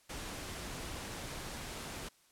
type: noise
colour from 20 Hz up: pink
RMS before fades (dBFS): -43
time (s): 0.09-2.09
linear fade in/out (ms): 10
effects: white hiss -67 dBFS RMS until 2.31 s + low-pass 11000 Hz 12 dB/octave